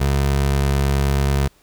25% pulse tone, 69.3 Hz, C#2, in tune, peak -12 dBFS, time 0-1.48 s, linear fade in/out 10 ms, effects pink hiss -56 dBFS RMS until 1.62 s

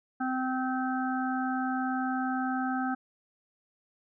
harmonic tone, 258.4 Hz, C4, 21 cents flat, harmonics 1 / 3 / 5 / 6, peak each -30 / -33 / -37 / -37 dBFS, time 0.2-2.95 s, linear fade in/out 10 ms, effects none

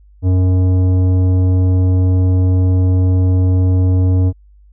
sine tone with tanh clipping, 92.2 Hz, F#2, 6 cents flat, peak -11 dBFS, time 0.22-4.33 s, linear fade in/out 50 ms, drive 12 dB, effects added 50 Hz sine -42 dBFS peak until 4.72 s

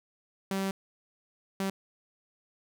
sawtooth tone bursts at uneven times, 193.6 Hz, G3, 21 cents flat, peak -25 dBFS, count 2, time 0.51-0.71 / 1.6-1.7 s, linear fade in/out 2 ms, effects none

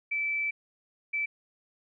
sine tone bursts at uneven times, 2318 Hz, D7, 23 cents flat, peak -27 dBFS, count 2, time 0.11-0.51 / 1.13-1.26 s, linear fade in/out 10 ms, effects none

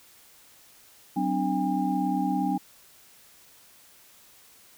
sine tone cluster, 188.9 / 259.5 / 296.9 / 806 Hz, F#3 / C4 / D4 / G5, +36 / -14 / +19 / +48 cents, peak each -29 dBFS, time 1.16-2.58 s, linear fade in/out 10 ms, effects white hiss -55 dBFS RMS until 4.77 s

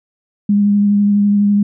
sine tone with vibrato, 204 Hz, G#3, 31 cents flat, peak -9 dBFS, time 0.49-1.63 s, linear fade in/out 5 ms, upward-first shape triangle, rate 12 Hz, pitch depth 18 cents each way, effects none

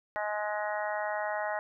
harmonic tone, 210 Hz, G#3, 19 cents sharp, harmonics 3 / 4 / 5 / 6 / 7 / 8 / 9, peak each -34 / -35 / -41 / -44 / -40 / -45 / -39 dBFS, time 0.16-1.59 s, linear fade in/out 0 ms, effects none

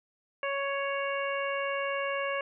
harmonic tone, 556 Hz, C#5, 5 cents sharp, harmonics 1 / 2 / 3 / 4 / 5, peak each -32 / -35 / -37 / -38 / -39 dBFS, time 0.43-2.41 s, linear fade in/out 2 ms, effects none

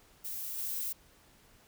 violet noise with level steps, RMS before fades -39 / -36 dBFS, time 0.24-0.93 s, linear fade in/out 10 ms, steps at 0.57 s, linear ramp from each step 20 ms, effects pink hiss -62 dBFS RMS until 1.67 s

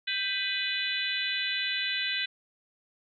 harmonic tone with a mistuned harmonic, 497.1 Hz, B4, 11 cents sharp, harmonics 3 / 4 / 5 / 6 / 7 / 8, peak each -35 / -35 / -35 / -35 / -35 / -35 dBFS, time 0.07-2.26 s, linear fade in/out 10 ms, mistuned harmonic 3, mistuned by +88 cents, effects none

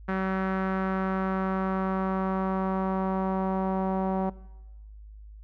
sawtooth tone with low-pass filter sweep, 189.9 Hz, F#3, 45 cents sharp, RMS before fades -28 dBFS, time 0.08-4.3 s, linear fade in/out 10 ms, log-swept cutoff 1600 to 860 Hz, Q 2.4, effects noise-tail reverb RT60 1.0 s tail -20 dB re dry + added 52 Hz sine -43 dBFS peak until 5.43 s

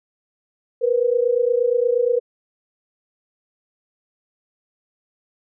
sine tone pair together, 472.1 / 500.6 Hz, A#4 / B4, +22 / +23 cents, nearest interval minor second, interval 101 cents, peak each -18 / -19 dBFS, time 0.81-2.2 s, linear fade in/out 20 ms, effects none

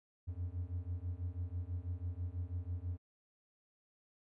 triangle beating tone pair, 85.4 / 91.5 Hz, F2 / F#2, -38 / -19 cents, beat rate 6.1 Hz, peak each -39 / -39 dBFS, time 0.27-2.98 s, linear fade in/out 20 ms, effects none

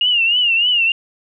sine tone with vibrato, 2831 Hz, F7, 23 cents sharp, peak -12 dBFS, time 0.01-0.92 s, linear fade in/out 2 ms, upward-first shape triangle, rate 3.3 Hz, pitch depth 120 cents each way, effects none

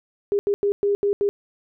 sine tone bursts at uneven times, 404.9 Hz, G#4, 44 cents flat, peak -17 dBFS, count 6, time 0.32-0.39 / 0.47-0.54 / 0.63-0.72 / 0.83-0.95 / 1.03-1.13 / 1.21-1.29 s, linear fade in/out 0 ms, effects none

